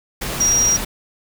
sine tone in noise, 5710 Hz, F8, 37 cents sharp, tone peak -13 dBFS, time 0.4-0.77 s, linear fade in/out 10 ms, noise pink, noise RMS -25 dBFS, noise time 0.21-0.85 s, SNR +9 dB, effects none

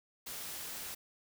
white noise, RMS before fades -43 dBFS, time 0.26-0.95 s, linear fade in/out 10 ms, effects none

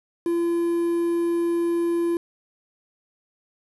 triangle tone with quantisation, 340.8 Hz, F4, 42 cents flat, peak -18 dBFS, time 0.26-2.17 s, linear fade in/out 2 ms, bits 7, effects low-pass 10000 Hz 12 dB/octave

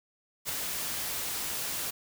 white noise with ADSR envelope, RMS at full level -31 dBFS, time 0.45-1.91 s, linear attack 42 ms, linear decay 7 ms, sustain -3 dB, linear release 11 ms, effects none

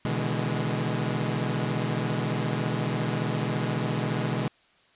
sawtooth chord, E dominant seventh, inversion second, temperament equal with one note detuned, 123.47 / 146.83 / 161.33 / 207.7 Hz, B2 / D3 / E3 / G#3, 0 / 0 / -37 / 0 cents, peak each -26 / -28 / -28 / -28 dBFS, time 0.05-4.48 s, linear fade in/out 0 ms, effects white hiss -61 dBFS RMS until 4.95 s + resampled to 8000 Hz

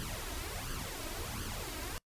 pink noise with flanger, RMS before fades -40 dBFS, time 0-1.98 s, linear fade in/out 0 ms, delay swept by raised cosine 0.64 to 3.14 ms, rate 1.4 Hz, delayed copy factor +0.7, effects noise-tail reverb RT60 0.1 s tail -25 dB re dry + resampled to 32000 Hz

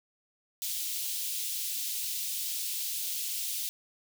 white high-pass noise, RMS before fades -34 dBFS, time 0.62-3.69 s, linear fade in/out 0 ms, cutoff 2900 Hz, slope 24 dB/octave, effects none

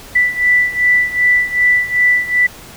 sine beating tone pair, 1975.5 / 1978.1 Hz, B6 / B6, 0 / +2 cents, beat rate 2.6 Hz, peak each -12 / -15 dBFS, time 0.15-2.47 s, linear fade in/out 10 ms, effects pink hiss -36 dBFS RMS until 2.76 s

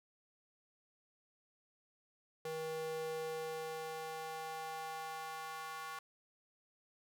square tone with high-pass filter sweep, 159.2 Hz, D#3, 40 cents sharp, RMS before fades -43 dBFS, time 2.45-5.99 s, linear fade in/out 2 ms, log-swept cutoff 390 to 1100 Hz, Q 2.6, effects none

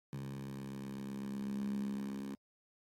10% pulse tone with high-pass filter sweep, 68 Hz, C#2, 33 cents flat, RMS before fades -41 dBFS, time 0.13-2.35 s, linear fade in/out 0 ms, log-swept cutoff 150 to 230 Hz, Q 9.4, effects AAC 48 kbps

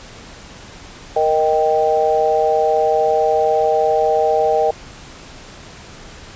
sine chord, Eb major, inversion second, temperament equal, 466.2 / 622.3 / 784 Hz, Bb4 / Eb5 / G5, 0 / 0 / 0 cents, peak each -17 dBFS, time 1.16-4.71 s, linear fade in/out 5 ms, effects pink hiss -38 dBFS RMS until 6.35 s + resampled to 16000 Hz

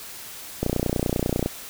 click train, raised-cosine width 2 ms, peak -9 dBFS, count 26, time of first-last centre 0.63-1.461 s, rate 30.1 Hz, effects white hiss -39 dBFS RMS until 1.69 s

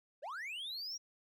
triangle linear sweep, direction up, 480 to 5770 Hz, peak -39 dBFS, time 0.22-0.98 s, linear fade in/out 20 ms, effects none

